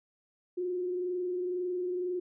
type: tone with frequency modulation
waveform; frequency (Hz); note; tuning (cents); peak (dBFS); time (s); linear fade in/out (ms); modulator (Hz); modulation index
sine; 360.3; F#4; -46; -30; 0.57-2.2; 10; 22; 0.34
effects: none